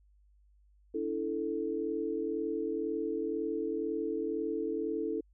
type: chord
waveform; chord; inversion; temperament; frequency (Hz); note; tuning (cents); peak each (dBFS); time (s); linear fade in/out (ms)
sine; D suspended second; none; equal with one note detuned; 287.6 / 329.6 / 440; D4 / E4 / A4; -36 / 0 / 0; -38 / -35 / -34; 0.94-5.21; 10
effects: added 50 Hz sine -61 dBFS peak until 5.33 s